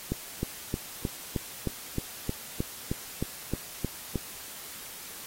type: click train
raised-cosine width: 3 ms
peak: -15 dBFS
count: 14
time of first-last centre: 0.12-4.157 s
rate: 3.22 Hz
effects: white hiss -43 dBFS RMS until 5.26 s + AAC 48 kbps